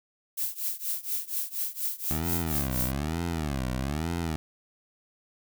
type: noise with tremolo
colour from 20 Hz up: violet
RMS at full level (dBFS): -28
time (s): 0.37-2.92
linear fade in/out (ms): 10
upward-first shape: triangle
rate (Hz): 4.2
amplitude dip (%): 95
type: tone with vibrato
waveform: 15% pulse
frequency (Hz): 73.42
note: D2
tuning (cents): 0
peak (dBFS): -22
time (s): 2.11-4.36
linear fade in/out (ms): 0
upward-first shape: sine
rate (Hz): 1.1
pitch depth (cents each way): 270
effects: none